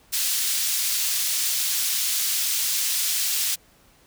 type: high-pass noise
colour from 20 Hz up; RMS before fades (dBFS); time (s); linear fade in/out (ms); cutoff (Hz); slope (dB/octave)
pink; -24; 0.12-3.56; 20; 4100; 12
effects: pink hiss -57 dBFS RMS until 4.06 s